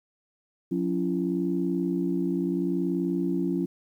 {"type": "tone cluster", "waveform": "sine", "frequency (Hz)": [180.1, 278.4, 339.1], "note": ["F#3", "C#4", "E4"], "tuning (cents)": [-46, 8, 49], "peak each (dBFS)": -28, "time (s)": [0.71, 3.66], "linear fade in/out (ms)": 10, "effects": ["tanh soft clip ceiling -14 dBFS", "10-bit"]}